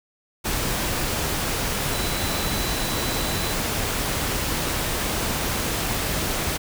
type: tone in noise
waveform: sine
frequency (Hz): 3975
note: B7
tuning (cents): +10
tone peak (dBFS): -34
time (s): 1.92-3.55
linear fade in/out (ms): 20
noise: pink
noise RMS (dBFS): -25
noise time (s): 0.44-6.58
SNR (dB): -12
effects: none